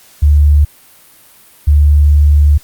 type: tone pair in turn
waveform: sine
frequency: 73.42 / 73.42 Hz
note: D2 / D2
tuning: 0 / 0 cents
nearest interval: unison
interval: 0 cents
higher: neither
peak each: -4 dBFS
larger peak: neither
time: 0.22-0.65 / 1.67-2.58 s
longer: second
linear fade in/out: 10 ms
effects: white hiss -43 dBFS RMS until 2.63 s + Opus 48 kbps